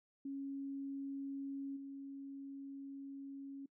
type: tone with level steps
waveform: sine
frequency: 275.5 Hz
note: C#4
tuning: 11 cents flat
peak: -40 / -45 dBFS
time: 0.25-3.66 s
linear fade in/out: 5 ms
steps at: 1.76 s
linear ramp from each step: 10 ms
effects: noise-tail reverb RT60 0.1 s tail -22 dB re dry